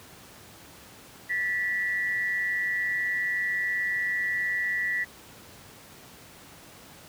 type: tone pair together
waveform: sine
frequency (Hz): 1760 / 1953.1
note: A6 / B6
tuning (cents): 0 / -20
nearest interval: major second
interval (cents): 180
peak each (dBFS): -32 / -26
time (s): 1.29-5.05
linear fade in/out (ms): 20
effects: pink hiss -49 dBFS RMS until 7.08 s + high-pass 80 Hz 12 dB/octave